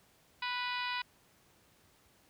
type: harmonic tone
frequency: 493.1 Hz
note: B4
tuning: 3 cents flat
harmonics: 2 / 3 / 4 / 5 / 6 / 7 / 8 / 9 / 10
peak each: -38 / -42 / -42 / -41 / -44 / -48 / -44 / -51 / -50 dBFS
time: 0.42-1.02 s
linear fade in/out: 5 ms
effects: pink hiss -66 dBFS RMS until 2.29 s + high-pass 60 Hz 12 dB/octave